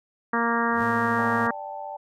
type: harmonic tone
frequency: 233.1 Hz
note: A#3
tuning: in tune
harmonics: 1 / 2 / 3 / 4 / 5 / 6 / 7 / 8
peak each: -27 / -30 / -33 / -28 / -27 / -31 / -30 / -32 dBFS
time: 0.33-1.51 s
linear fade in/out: 5 ms
type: tone with exponential growth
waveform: 30% pulse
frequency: 97.3 Hz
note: G2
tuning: 12 cents flat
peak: -32 dBFS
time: 0.62-0.81 s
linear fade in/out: 0 ms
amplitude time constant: 41 ms
type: tone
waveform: 30% pulse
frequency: 110 Hz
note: A2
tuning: in tune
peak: -31 dBFS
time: 0.81-1.47 s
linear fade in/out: 5 ms
type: chord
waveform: sine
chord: D suspended fourth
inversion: none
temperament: equal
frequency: 587.3 / 784 / 880 Hz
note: D5 / G5 / A5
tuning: 0 / 0 / 0 cents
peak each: -38 / -36 / -36 dBFS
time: 1.18-1.97 s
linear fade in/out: 10 ms
effects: none

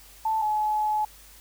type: tone pair in turn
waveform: sine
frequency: 880 / 852 Hz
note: A5 / G#5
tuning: 0 / +44 cents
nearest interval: minor second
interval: 56 cents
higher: first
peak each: -22 dBFS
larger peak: neither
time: 0.25-0.42 / 0.42-1.05 s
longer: second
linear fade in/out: 5 ms
effects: added 50 Hz sine -53 dBFS peak until 1.4 s + white hiss -51 dBFS RMS until 1.4 s

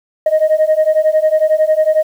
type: beating tone pair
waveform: sine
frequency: 618 / 629 Hz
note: D#5 / D#5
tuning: -12 / +19 cents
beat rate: 11 Hz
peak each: -11 dBFS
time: 0.26-2.03 s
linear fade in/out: 5 ms
effects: tanh soft clip ceiling -5 dBFS + 7-bit

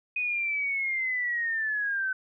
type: linear sweep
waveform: sine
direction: down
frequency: 2500 to 1515 Hz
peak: -26 dBFS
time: 0.16-2.13 s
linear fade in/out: 5 ms
effects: none

